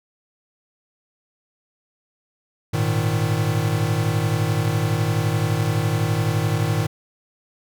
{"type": "chord", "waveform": "square", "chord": "Ab suspended second", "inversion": "none", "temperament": "equal with one note detuned", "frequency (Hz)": [104.73, 116.54, 155.56], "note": ["Ab2", "Bb2", "Eb3"], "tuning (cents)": [15, 0, 0], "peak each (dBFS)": -24, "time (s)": [2.73, 6.87], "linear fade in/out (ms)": 10, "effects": []}